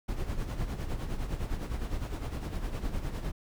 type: noise with tremolo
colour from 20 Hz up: brown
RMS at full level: -31 dBFS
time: 0.08-3.32 s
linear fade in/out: 10 ms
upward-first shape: sine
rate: 9.8 Hz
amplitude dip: 60%
effects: none